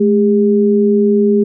sine tone pair together, 213.5 / 404.7 Hz, G#3 / G#4, +48 / -45 cents, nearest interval major seventh, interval 1107 cents, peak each -11 / -11 dBFS, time 0-1.44 s, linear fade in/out 10 ms, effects none

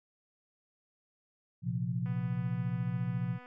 sine chord, Bb suspended second, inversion none, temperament equal, 116.54 / 130.81 / 174.61 Hz, Bb2 / C3 / F3, 0 / 0 / 0 cents, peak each -35 dBFS, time 1.62-3.39 s, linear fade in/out 50 ms
click train, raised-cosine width 0.5 ms, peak -38 dBFS, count 348, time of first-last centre 2.06-3.459 s, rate 248 Hz
effects none

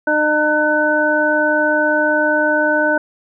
harmonic tone with a mistuned harmonic, 303.4 Hz, D#4, 44 cents flat, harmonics 1 / 2 / 3 / 5, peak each -20 / -17 / -22 / -16 dBFS, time 0.07-2.98 s, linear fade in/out 5 ms, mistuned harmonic 5, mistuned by -18 cents, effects none

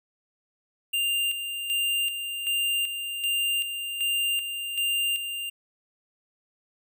square tone with tremolo, 2794 Hz, F7, in tune, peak -24 dBFS, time 0.93-5.5 s, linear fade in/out 10 ms, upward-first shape square, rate 1.3 Hz, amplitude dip 55%, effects 11-bit

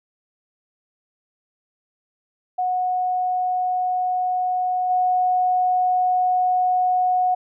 sine tone with level steps, 732 Hz, F#5, 19 cents flat, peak -19 / -16 dBFS, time 2.58-7.35 s, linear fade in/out 10 ms, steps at 4.89 s, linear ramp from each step 20 ms, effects none

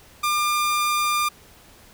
sawtooth tone, 1199 Hz, D6, 36 cents sharp, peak -16 dBFS, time 0.23-1.29 s, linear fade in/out 10 ms, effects pink hiss -50 dBFS RMS until 1.93 s

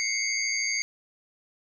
sine tone cluster, 2094 / 2207 / 4641 / 6440 Hz, C7 / C#7 / D8 / G8, +1 / -8 / -21 / +46 cents, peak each -31 dBFS, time 0-0.82 s, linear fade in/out 0 ms, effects none

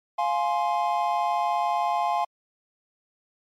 triangle chord, F minor, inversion none, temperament just, 698.5 / 838.1 / 1047.7 Hz, F5 / Ab5 / C6, 0 / +16 / +2 cents, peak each -24 / -24 / -26 dBFS, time 0.18-2.25 s, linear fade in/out 10 ms, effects MP3 64 kbps

